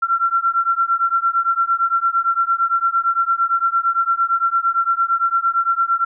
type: beating tone pair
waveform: sine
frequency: 1357 / 1365.8 Hz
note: E6 / F6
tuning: +50 / -39 cents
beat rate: 8.8 Hz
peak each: -18 dBFS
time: 0.02-6.05 s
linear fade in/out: 10 ms
effects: none